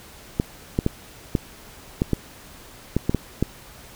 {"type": "clicks", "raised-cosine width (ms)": 3, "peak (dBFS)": -6, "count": 10, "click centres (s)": [0.399, 0.789, 0.864, 1.352, 2.019, 2.133, 2.966, 3.095, 3.147, 3.426], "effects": ["pink hiss -45 dBFS RMS until 3.95 s"]}